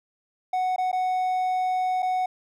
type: tone with dropouts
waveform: triangle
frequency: 740 Hz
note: F#5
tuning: in tune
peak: -20 dBFS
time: 0.53-2.26 s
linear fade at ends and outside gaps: 5 ms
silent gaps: 0.762-0.781 / 0.916-0.928 / 2.023-2.027 s
effects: none